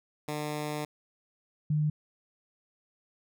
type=tone pair in turn; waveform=10% pulse / sine; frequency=150 / 151.31 Hz; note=D3 / D#3; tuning=+37 / -48 cents; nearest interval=unison; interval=15 cents; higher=second; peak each=-24 dBFS; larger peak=neither; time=0.28-0.85 / 1.7-1.9 s; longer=first; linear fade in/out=5 ms; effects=none